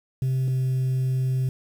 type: tone pair in turn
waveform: sine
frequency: 130.81 / 129.91 Hz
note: C3 / C3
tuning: 0 / -12 cents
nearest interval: unison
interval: 12 cents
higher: first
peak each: -18 dBFS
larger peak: neither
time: 0.22-0.48 / 0.48-1.49 s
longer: second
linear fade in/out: 2 ms
effects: tanh soft clip ceiling -20 dBFS + 8-bit